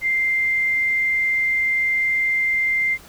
sine tone, 2093 Hz, C7, in tune, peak -17 dBFS, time 0.01-2.98 s, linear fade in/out 50 ms, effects pink hiss -45 dBFS RMS until 3.08 s

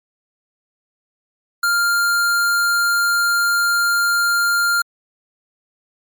square tone, 1399 Hz, F6, 3 cents sharp, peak -15 dBFS, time 1.63-4.82 s, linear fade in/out 5 ms, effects MP3 96 kbps

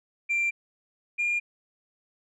sine tone pair in turn, 2365 / 2411 Hz, D7 / D7, +12 / +45 cents, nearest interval unison, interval 33 cents, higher second, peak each -21 / -22 dBFS, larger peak first, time 0.29-0.51 / 1.18-1.4 s, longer neither, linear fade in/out 20 ms, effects tanh soft clip ceiling -21 dBFS

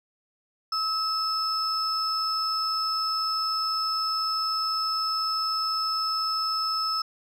sine tone pair together, 1293 / 5234 Hz, E6 / E8, -34 / -13 cents, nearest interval 2 octaves, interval 2421 cents, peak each -26 dBFS, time 0.72-7.02 s, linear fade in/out 5 ms, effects tanh soft clip ceiling -19 dBFS

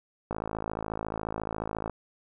click train, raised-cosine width 1 ms, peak -18 dBFS, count 87, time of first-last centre 0.31-1.897 s, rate 54.2 Hz, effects none

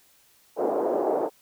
pink band-pass noise, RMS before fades -25 dBFS, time 0.56-1.3 s, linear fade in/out 50 ms, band 370 to 720 Hz, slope 24 dB/octave, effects white hiss -60 dBFS RMS until 1.41 s

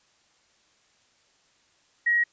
sine tone, 1898 Hz, A#6, 31 cents sharp, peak -19 dBFS, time 2.06-2.24 s, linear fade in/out 10 ms, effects white hiss -64 dBFS RMS until 2.32 s + resampled to 16000 Hz

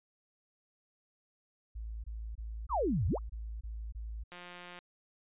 sine tone bursts, 55 Hz, A1, in tune, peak -38 dBFS, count 8, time 1.75-4.238 s, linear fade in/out 10 ms, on 290 ms, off 24 ms
sine exponential two-way sweep, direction down then up, 1342 to 74.7 to 1342 Hz, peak -28 dBFS, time 2.69-3.19 s, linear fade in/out 50 ms, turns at 3.07 s
click train, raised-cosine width 0.3 ms, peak -32 dBFS, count 84, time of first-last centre 4.32-4.789 s, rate 177 Hz
effects resampled to 8000 Hz

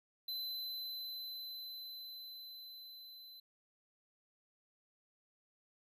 square tone with level ramp, 4037 Hz, B7, 37 cents sharp, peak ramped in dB -39 to -53 dBFS, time 0.28-3.4 s, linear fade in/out 5 ms, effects none

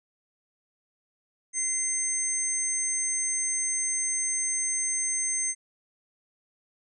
sine tone cluster, 2048 / 6300 / 8490 Hz, C7 / G8 / C9, -38 / +8 / +24 cents, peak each -37 / -28 / -29 dBFS, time 1.53-5.55 s, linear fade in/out 50 ms, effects none

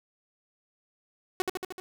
sawtooth tone with echo, 370 Hz, F#4, in tune, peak -20 dBFS, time 1.4-1.42 s, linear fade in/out 0 ms, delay 76 ms, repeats 5, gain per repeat -3 dB, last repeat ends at 1.8 s, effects none

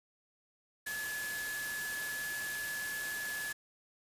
sine tone in noise, 1712 Hz, A6, 48 cents flat, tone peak -37 dBFS, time 0.86-3.53 s, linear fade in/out 10 ms, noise white, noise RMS -42 dBFS, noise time 0.86-3.53 s, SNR +2 dB, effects resampled to 32000 Hz

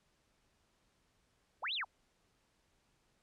sine linear two-way sweep, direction up then down, 412.1 to 4169 to 588 Hz, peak -35 dBFS, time 1.62-1.85 s, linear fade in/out 20 ms, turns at 1.74 s, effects pink hiss -75 dBFS RMS until 3.22 s + low-pass 9000 Hz 12 dB/octave

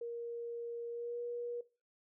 sine tone with pitch glide, 470 to 478.8 Hz, A#4 to A#4, +14 to +46 cents, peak -38 dBFS, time 0.01-1.61 s, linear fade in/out 5 ms, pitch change +32 cents, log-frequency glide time 0.9-1.2 s, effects noise-tail reverb RT60 0.3 s tail -17 dB re dry

